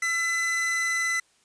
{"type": "tone pair together", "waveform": "45% pulse", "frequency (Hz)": [1346.3, 2009], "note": ["E6", "B6"], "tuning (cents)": [36, 29], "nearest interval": "perfect fifth", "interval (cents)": 693, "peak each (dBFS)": [-34, -24], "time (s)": [0.02, 1.2], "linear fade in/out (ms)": 5, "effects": ["white hiss -64 dBFS RMS until 1.44 s", "resampled to 22050 Hz"]}